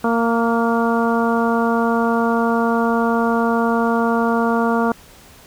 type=harmonic tone with a mistuned harmonic; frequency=230.9 Hz; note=A#3; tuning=16 cents flat; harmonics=1 / 2 / 3 / 4 / 5 / 6; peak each=-18 / -21 / -23 / -24 / -25 / -26 dBFS; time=0.04-4.92 s; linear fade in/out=2 ms; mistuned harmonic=6; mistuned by=+28 cents; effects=pink hiss -45 dBFS RMS until 5.46 s